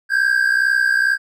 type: tone pair together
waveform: triangle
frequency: 1573.8 / 1636 Hz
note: G6 / G#6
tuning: +6 / -26 cents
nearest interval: minor second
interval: 68 cents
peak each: -14 / -16 dBFS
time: 0.09-1.18 s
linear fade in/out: 50 ms
effects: none

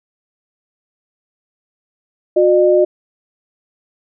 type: tone pair together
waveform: sine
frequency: 362.6 / 606 Hz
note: F#4 / D#5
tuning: -35 / -46 cents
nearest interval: major sixth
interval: 889 cents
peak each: -11 dBFS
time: 2.36-2.85 s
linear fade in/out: 10 ms
effects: none

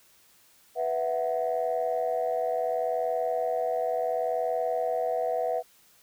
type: chord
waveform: sine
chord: B suspended fourth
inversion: none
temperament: equal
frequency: 493.9 / 659.3 / 740 Hz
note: B4 / E5 / F#5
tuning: 0 / 0 / 0 cents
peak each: -29 / -28 / -30 dBFS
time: 0.75-5.63 s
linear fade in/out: 50 ms
effects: tanh soft clip ceiling -18 dBFS + white hiss -60 dBFS RMS until 6.02 s

